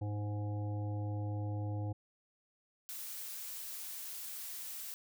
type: harmonic tone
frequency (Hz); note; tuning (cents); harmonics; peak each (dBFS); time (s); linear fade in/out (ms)
103.83; G#2; 0; 1 / 3 / 5 / 7 / 8; -35 / -45 / -49 / -52 / -53; 0.01-1.93; 10
type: noise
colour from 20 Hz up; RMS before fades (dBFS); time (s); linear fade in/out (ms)
blue; -44; 2.89-4.94; 0
effects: none